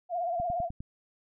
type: tone with vibrato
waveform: sine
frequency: 695 Hz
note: F5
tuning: 9 cents flat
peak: -28 dBFS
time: 0.09-0.7 s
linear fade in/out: 50 ms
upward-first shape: sine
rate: 17 Hz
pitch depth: 74 cents each way
type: click train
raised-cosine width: 5 ms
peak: -27 dBFS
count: 5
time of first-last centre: 0.4-0.805 s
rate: 9.87 Hz
effects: none